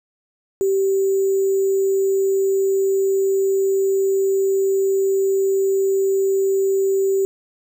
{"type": "tone with sample-and-hold", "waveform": "sine", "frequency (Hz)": 387.8, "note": "G4", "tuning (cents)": -19, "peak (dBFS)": -15, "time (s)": [0.61, 7.25], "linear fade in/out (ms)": 0, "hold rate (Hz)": 7350, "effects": []}